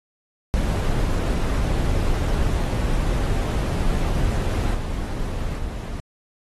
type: noise with level steps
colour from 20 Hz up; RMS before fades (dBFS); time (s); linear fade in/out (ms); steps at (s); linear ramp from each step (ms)
brown; -21 / -26 / -29; 0.54-6; 0; 4.74 / 5.58; 10
effects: AAC 32 kbps